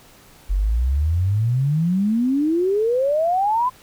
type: exponential sweep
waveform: sine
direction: up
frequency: 44.54 to 1033 Hz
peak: -16 dBFS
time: 0.49-3.7 s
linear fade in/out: 20 ms
effects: pink hiss -49 dBFS RMS until 3.82 s